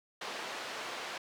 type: band-pass noise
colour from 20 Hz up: pink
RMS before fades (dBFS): -41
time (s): 0.21-1.18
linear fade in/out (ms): 5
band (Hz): 530 to 4500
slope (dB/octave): 12
effects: none